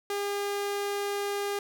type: tone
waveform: sawtooth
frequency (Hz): 404.5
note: G#4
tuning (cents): -46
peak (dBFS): -25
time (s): 0.1-1.59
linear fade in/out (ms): 2
effects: none